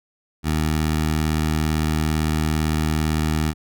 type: tone with notch filter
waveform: 15% pulse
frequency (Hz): 77.78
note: D#2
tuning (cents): 0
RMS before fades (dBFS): -21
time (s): 0.43-3.54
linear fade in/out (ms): 50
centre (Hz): 560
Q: 1.4
effects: none